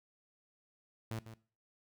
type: tone with echo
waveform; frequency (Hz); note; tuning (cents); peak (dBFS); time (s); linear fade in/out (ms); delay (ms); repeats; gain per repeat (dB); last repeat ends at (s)
sawtooth; 112.4; A2; +37; -34; 1.11-1.19; 0; 150; 1; -11; 1.34
effects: noise-tail reverb RT60 0.4 s tail -18 dB re dry